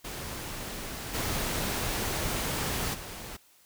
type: noise with level steps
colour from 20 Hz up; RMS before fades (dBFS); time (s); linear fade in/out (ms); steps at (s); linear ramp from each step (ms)
pink; -38 / -31 / -41; 0.04-3.37; 10; 1.13 / 2.93; 20
effects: white hiss -61 dBFS RMS until 3.65 s